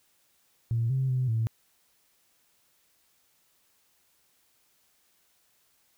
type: tone with pitch steps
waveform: sine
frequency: 115.6 / 132.4 / 128 / 112.5 Hz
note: A#2 / C3 / C3 / A2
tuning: -14 / +21 / -38 / +39 cents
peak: -23 dBFS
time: 0.71-1.47 s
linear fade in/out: 0 ms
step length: 190 ms
effects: tanh soft clip ceiling -19 dBFS + white hiss -68 dBFS RMS until 5.97 s